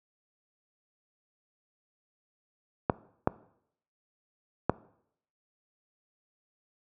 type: clicks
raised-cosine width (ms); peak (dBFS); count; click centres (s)
1; -8; 3; 2.898 / 3.274 / 4.696
effects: noise-tail reverb RT60 0.7 s tail -20 dB re dry + high-pass 80 Hz 12 dB/octave